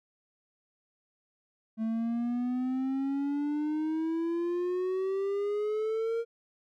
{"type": "exponential sweep", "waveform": "triangle", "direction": "up", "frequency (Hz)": [220, 466.2], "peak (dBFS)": -26, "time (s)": [1.77, 6.25], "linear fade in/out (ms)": 50, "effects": []}